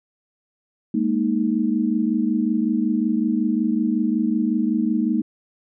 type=chord; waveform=sine; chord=Ab suspended second; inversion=none; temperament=equal; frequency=207.7 / 233.1 / 311.1 Hz; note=Ab3 / Bb3 / Eb4; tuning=0 / 0 / 0 cents; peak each=-23 / -21 / -23 dBFS; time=0.94-5.22 s; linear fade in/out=5 ms; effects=none